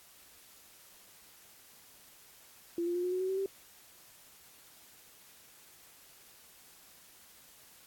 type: tone with pitch steps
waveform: sine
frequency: 341.9 / 348.3 / 354.8 / 361.4 / 368.1 / 375 / 382 / 389.1 Hz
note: F4 / F4 / F4 / F#4 / F#4 / F#4 / G4 / G4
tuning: -37 / -5 / +27 / -41 / -9 / +23 / -45 / -13 cents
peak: -30 dBFS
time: 2.78-3.46 s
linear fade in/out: 2 ms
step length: 85 ms
effects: white hiss -58 dBFS RMS until 7.86 s + AAC 64 kbps